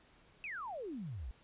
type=exponential sweep; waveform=sine; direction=down; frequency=2671 to 52 Hz; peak=-40 dBFS; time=0.44-1.31 s; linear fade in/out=0 ms; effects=pink hiss -65 dBFS RMS until 1.43 s + resampled to 8000 Hz